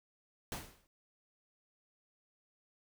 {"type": "noise with exponential decay", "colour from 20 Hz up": "pink", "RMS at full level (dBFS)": -38, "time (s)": [0.52, 0.87], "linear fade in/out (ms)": 1, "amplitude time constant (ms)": 76, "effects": []}